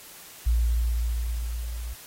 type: tone with level ramp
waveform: sine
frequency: 58 Hz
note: A#1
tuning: 8 cents flat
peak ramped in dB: -18 to -31 dBFS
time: 0.46-1.94 s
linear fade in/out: 10 ms
effects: white hiss -46 dBFS RMS until 2.06 s + AAC 48 kbps